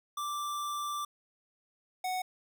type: tone pair in turn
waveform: square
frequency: 1174.7 / 740 Hz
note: D6 / F#5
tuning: 0 / 0 cents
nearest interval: minor sixth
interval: 800 cents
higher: first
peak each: -34 / -32 dBFS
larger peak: second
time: 0.17-1.05 / 2.04-2.22 s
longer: first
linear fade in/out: 5 ms
effects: none